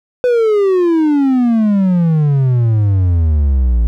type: exponential sweep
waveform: triangle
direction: down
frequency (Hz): 504 to 55.2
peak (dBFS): -7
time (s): 0.24-3.87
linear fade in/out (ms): 0
effects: none